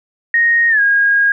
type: tone with pitch glide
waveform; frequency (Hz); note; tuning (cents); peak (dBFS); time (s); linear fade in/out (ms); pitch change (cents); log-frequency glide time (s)
sine; 1864.7 to 1632.7; A#6 to G#6; 0 to -30; -9; 0.34-1.32; 2; -230; 0.69-0.81
effects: none